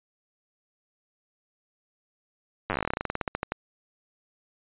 slowing click train, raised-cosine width 0.5 ms, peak -12 dBFS, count 24, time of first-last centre 2.7-3.52 s, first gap 9 ms, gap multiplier 1.11, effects resampled to 8000 Hz

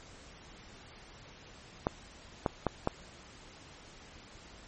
clicks, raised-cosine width 1 ms, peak -13 dBFS, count 4, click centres 1.869 / 2.462 / 2.667 / 2.874 s, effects pink hiss -53 dBFS RMS until 4.67 s + MP3 32 kbps

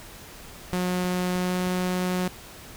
sawtooth tone with pitch glide, 180.9 to 182.05 Hz, F#3 to F#3, -39 to -28 cents, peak -20 dBFS, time 0.73-2.28 s, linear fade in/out 2 ms, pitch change +11 cents, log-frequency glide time 1.3-1.65 s
click train, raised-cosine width 5 ms, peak -28 dBFS, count 4, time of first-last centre 0.73-1.67 s, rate 3.19 Hz
effects pink hiss -44 dBFS RMS until 2.76 s

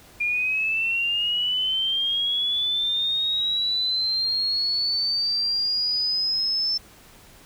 sine linear sweep, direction up, 2400 to 5310 Hz, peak -21 dBFS, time 0.2-6.78 s, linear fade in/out 10 ms, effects pink hiss -50 dBFS RMS until 7.45 s

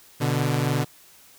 sawtooth tone pair together, 123.57 / 146.83 Hz, B2 / D3, +1 / 0 cents, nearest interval minor third, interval 299 cents, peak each -20 dBFS, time 0.2-0.85 s, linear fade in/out 20 ms, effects white hiss -52 dBFS RMS until 1.38 s

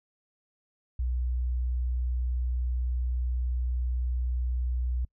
sine tone, 61.74 Hz, B1, in tune, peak -25 dBFS, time 0.99-5.05 s, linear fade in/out 5 ms, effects noise-tail reverb RT60 0.1 s tail -26 dB re dry + tanh soft clip ceiling -21 dBFS

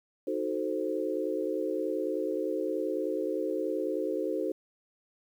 sine chord, D# diminished seventh, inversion none, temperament equal, 311.1 / 370 / 440 / 523.3 Hz, D#4 / F#4 / A4 / C5, 0 / 0 / 0 / 0 cents, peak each -34 dBFS, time 0.27-4.52 s, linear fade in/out 5 ms, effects 10-bit

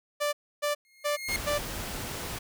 sawtooth tone bursts, 587.3 Hz, D5, in tune, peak -22 dBFS, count 4, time 0.2-1.59 s, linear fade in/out 20 ms, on 130 ms, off 290 ms
sawtooth tone with exponential growth, 2143 Hz, C7, 41 cents sharp, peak -22 dBFS, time 0.85-1.36 s, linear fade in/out 0 ms, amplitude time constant 110 ms
pink noise, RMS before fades -36 dBFS, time 1.28-2.39 s, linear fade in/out 10 ms
effects none

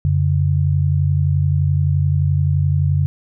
sine tone pair together, 90.6 / 142.21 Hz, F#2 / C#3, -36 / +45 cents, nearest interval minor sixth, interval 781 cents, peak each -16 dBFS, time 0.05-3.06 s, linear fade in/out 0 ms, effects none

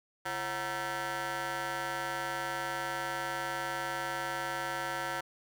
15% pulse ring-modulated tone, 200 Hz, G3, 35 cents sharp, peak -24 dBFS, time 0.25-5.21 s, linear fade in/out 10 ms, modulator 1140 Hz, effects none

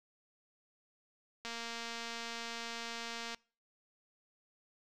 click train, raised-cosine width 0.2 ms, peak -25 dBFS, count 441, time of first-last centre 1.45-3.347 s, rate 232 Hz, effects noise-tail reverb RT60 0.4 s tail -25 dB re dry

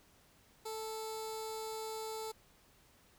15% pulse tone with notch filter, 440 Hz, A4, in tune, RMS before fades -42 dBFS, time 0.65-2.32 s, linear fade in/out 10 ms, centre 1700 Hz, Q 0.89, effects pink hiss -66 dBFS RMS until 3.18 s

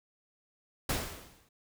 pink noise with exponential decay, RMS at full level -29 dBFS, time 0.89-1.49 s, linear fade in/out 5 ms, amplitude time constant 130 ms, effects none

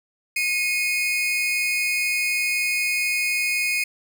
40% pulse tone pair together, 2165 / 2489 Hz, C#7 / D#7, -41 / 0 cents, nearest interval major second, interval 241 cents, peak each -24 / -22 dBFS, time 0.36-3.84 s, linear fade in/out 5 ms, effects none

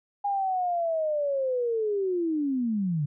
sine linear sweep, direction down, 817 to 138.59 Hz, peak -24 dBFS, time 0.24-3.06 s, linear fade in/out 10 ms, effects none

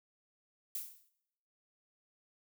violet noise with exponential decay, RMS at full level -36 dBFS, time 0.75-1.09 s, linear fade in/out 2 ms, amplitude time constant 72 ms, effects noise-tail reverb RT60 0.8 s tail -19 dB re dry

